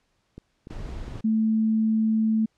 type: clicks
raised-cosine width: 3 ms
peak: -27 dBFS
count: 7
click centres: 0.38 / 0.671 / 0.709 / 0.805 / 0.891 / 1.08 / 1.157 s
type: noise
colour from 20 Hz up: brown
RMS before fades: -35 dBFS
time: 0.7-1.21 s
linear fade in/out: 5 ms
type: tone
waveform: sine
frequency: 220 Hz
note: A3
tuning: in tune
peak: -19 dBFS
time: 1.24-2.46 s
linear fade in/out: 10 ms
effects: pink hiss -71 dBFS RMS until 2.57 s + low-pass 7000 Hz 12 dB/octave